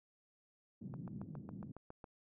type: band-pass noise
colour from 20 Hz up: white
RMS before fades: -48 dBFS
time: 0.81-1.72 s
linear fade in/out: 5 ms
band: 120 to 220 Hz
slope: 24 dB/octave
type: click train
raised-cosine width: 1 ms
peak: -36 dBFS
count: 9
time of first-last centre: 0.94-2.042 s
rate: 7.26 Hz
effects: none